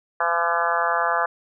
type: harmonic tone with a mistuned harmonic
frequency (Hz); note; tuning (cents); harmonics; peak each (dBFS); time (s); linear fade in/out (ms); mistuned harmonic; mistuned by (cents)
170; F3; -46; 3 / 4 / 5 / 6 / 7 / 8 / 9 / 10; -30 / -26 / -27 / -27 / -25 / -29 / -28 / -29; 0.2-1.26; 5; 9; -20
effects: none